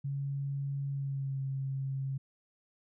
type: tone with pitch glide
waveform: sine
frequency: 139.3 to 135.18 Hz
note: C#3 to C#3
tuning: +9 to -43 cents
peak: -32 dBFS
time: 0.04-2.18 s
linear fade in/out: 10 ms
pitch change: -52 cents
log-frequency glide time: 0.9-1.41 s
effects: none